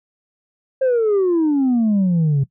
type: exponential sweep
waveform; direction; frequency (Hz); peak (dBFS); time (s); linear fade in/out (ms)
sine; down; 538 to 133.9; -11; 0.81-2.44; 10
effects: noise-tail reverb RT60 0.1 s tail -18 dB re dry + tanh soft clip ceiling -12 dBFS